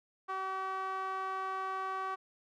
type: tone with band-pass filter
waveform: sawtooth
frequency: 381.1 Hz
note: G4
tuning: 49 cents flat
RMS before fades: -37 dBFS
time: 0.28-2.16 s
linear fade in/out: 20 ms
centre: 1100 Hz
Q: 3.5
effects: none